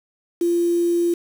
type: tone with quantisation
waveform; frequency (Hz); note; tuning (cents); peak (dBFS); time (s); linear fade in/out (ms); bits
sine; 344; F4; -26; -16; 0.41-1.14; 5; 6
effects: none